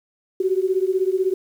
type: beating tone pair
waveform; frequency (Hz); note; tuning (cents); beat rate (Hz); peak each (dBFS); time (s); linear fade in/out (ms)
sine; 370 / 386; F#4 / G4; 0 / -27; 16; -20 / -21; 0.4-1.34; 5
effects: 8-bit